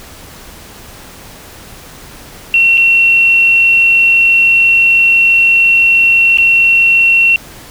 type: tone with dropouts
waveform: sine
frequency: 2723 Hz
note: F7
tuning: 44 cents flat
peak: -5 dBFS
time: 2.54-7.36 s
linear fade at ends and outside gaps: 1 ms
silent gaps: 2.773-2.777 / 6.373-6.384 s
effects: pink hiss -34 dBFS RMS until 7.7 s